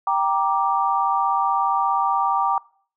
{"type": "chord", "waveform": "sine", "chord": "G minor", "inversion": "none", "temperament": "just", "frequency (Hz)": [784, 940.8, 1176], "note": ["G5", "Bb5", "D6"], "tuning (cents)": [0, 16, 2], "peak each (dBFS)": -22, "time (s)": [0.07, 2.58], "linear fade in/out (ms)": 2, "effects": ["noise-tail reverb RT60 0.5 s tail -23 dB re dry"]}